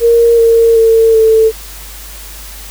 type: tone with pitch steps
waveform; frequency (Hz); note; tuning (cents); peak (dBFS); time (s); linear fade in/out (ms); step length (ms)
sine; 466.2 / 458.5 / 450.8 / 443.4; A#4 / A#4 / A4 / A4; 0 / -29 / +42 / +13; -4; 0-1.52; 50; 380
effects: added 50 Hz sine -30 dBFS peak until 2.7 s + white hiss -31 dBFS RMS until 2.7 s